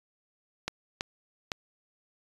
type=clicks; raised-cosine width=0.2 ms; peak=-13 dBFS; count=3; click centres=0.68 / 1.009 / 1.518 s; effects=resampled to 24000 Hz